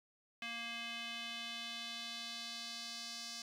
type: tone with band-pass filter sweep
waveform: square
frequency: 233.1 Hz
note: A#3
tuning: in tune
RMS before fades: -45 dBFS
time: 0.42-3.42 s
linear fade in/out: 2 ms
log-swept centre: 2600 to 5100 Hz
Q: 2.4
effects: 12-bit